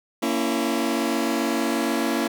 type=chord; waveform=sawtooth; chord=A# diminished; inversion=none; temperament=just; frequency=233.1 / 279.7 / 335.6 Hz; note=A#3 / C#4 / E4; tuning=0 / +16 / +31 cents; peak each=-22 dBFS; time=0.22-2.28 s; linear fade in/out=10 ms; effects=none